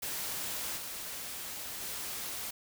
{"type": "noise with level steps", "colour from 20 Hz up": "white", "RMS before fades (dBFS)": [-37, -41, -39], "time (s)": [0.02, 2.51], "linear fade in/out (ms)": 10, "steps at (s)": [0.76, 1.8], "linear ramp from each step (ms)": 20, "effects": []}